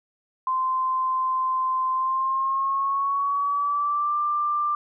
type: tone with pitch glide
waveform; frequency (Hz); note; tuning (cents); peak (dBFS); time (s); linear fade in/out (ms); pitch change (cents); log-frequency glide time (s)
sine; 1038 to 1185.5; C6 to D6; -14 to +16; -21; 0.47-4.75; 2; +230; 1.92-4.17
effects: none